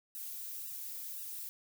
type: noise with flanger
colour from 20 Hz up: violet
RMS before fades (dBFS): -43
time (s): 0.15-1.49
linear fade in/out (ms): 0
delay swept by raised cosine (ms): 0.9 to 3.7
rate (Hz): 1.9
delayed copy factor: -0.95
effects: none